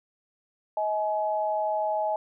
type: tone pair together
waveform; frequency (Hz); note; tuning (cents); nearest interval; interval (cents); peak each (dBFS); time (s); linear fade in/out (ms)
sine; 634 / 846.3; D#5 / G#5; +32 / +32; perfect fourth; 500; -27; 0.77-2.16; 2
effects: none